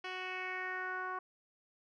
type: tone with low-pass filter sweep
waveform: 10% pulse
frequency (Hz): 370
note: F#4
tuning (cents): 0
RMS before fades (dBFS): -40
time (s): 0.04-1.19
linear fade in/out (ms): 5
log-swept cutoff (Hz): 3400 to 1200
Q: 3.4
effects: none